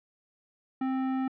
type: tone with tanh clipping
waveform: sine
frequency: 262.6 Hz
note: C4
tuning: 6 cents sharp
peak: -29 dBFS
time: 0.81-1.28 s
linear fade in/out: 5 ms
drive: 18 dB
effects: low-pass 2000 Hz 12 dB/octave